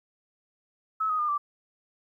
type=tone with pitch steps; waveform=sine; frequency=1295 / 1251.6 / 1209.7 / 1169.1 Hz; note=E6 / D#6 / D#6 / D6; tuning=-31 / +10 / -49 / -8 cents; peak=-24 dBFS; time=1-1.38 s; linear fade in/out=10 ms; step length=95 ms; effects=11-bit